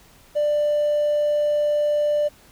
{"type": "tone with hard clipping", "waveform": "triangle", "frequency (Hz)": 592, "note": "D5", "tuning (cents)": 14, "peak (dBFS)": -18, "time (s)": [0.35, 2.29], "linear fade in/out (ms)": 20, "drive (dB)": 4, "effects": ["pink hiss -52 dBFS RMS until 2.51 s"]}